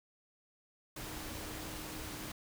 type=tone in noise; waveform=sine; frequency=311.1 Hz; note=D#4; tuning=in tune; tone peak=-50 dBFS; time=0.96-2.32 s; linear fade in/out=5 ms; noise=pink; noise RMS=-44 dBFS; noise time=0.96-2.32 s; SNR=-9 dB; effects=none